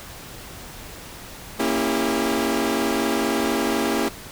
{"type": "chord", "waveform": "sawtooth", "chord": "A# diminished seventh", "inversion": "none", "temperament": "equal with one note detuned", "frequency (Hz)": [233.1, 277.2, 329.6, 400.7], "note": ["A#3", "C#4", "E4", "G4"], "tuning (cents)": [0, 0, 0, 38], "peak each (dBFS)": -22, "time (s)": [1.59, 4.09], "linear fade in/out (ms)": 10, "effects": ["pink hiss -39 dBFS RMS until 4.31 s"]}